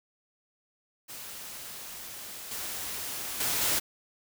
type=noise with level steps; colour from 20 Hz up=white; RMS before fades=-42 / -36 / -29 / -27 dBFS; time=1.08-3.8 s; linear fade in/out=20 ms; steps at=2.51 / 3.4 / 3.61 s; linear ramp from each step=5 ms; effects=none